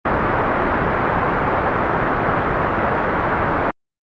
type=low-pass noise; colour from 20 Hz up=white; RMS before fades=-18 dBFS; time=0.05-3.71 s; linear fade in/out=5 ms; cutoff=1500 Hz; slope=24 dB/octave; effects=Opus 32 kbps